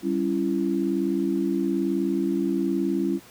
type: chord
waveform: sine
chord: C# diminished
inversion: second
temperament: equal with one note detuned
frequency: 196 / 277.2 / 336.2 Hz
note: G3 / C#4 / E4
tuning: 0 / 0 / +34 cents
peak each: -27 / -26 / -25 dBFS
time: 0.02-3.2 s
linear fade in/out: 50 ms
effects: pink hiss -49 dBFS RMS until 3.3 s + high-pass 100 Hz 12 dB/octave